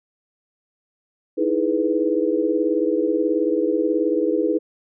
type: chord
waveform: sine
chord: E major seventh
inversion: third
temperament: equal with one note detuned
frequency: 311.1 / 329.6 / 420.1 / 493.9 Hz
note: D#4 / E4 / G#4 / B4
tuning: 0 / 0 / +20 / 0 cents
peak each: -23 dBFS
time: 1.37-4.59 s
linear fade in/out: 20 ms
effects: none